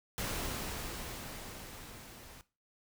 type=noise with level ramp; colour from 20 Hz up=pink; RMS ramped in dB=-36 to -53 dBFS; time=0.18-2.41 s; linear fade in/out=0 ms; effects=noise-tail reverb RT60 0.3 s tail -17 dB re dry